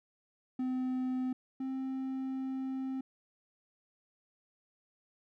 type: tone pair in turn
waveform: triangle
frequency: 256.1 / 263.9 Hz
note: C4 / C4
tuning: -37 / +15 cents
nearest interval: minor second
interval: 52 cents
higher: second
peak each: -29 / -32 dBFS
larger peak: first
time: 0.59-1.33 / 1.6-3.01 s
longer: second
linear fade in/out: 5 ms
effects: none